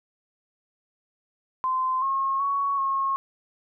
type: tone with pitch steps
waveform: sine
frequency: 1035 / 1082 / 1116 / 1086 Hz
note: C6 / C#6 / C#6 / C#6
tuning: -19 / -42 / +11 / -36 cents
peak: -22 dBFS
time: 1.64-3.16 s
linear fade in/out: 0 ms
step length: 380 ms
effects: none